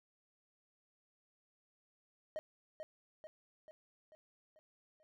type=tone with echo; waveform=triangle; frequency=622.3 Hz; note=D#5; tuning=in tune; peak=-36 dBFS; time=2.36-2.39 s; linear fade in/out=0 ms; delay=440 ms; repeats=6; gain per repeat=-5 dB; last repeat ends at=5.03 s; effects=none